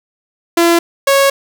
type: tone pair in turn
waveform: sawtooth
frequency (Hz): 339.4 / 551.6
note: F4 / C#5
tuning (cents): -49 / -9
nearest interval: minor sixth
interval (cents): 840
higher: second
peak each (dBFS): -4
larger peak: neither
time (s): 0.57-0.79 / 1.07-1.3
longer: second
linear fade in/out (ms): 5
effects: none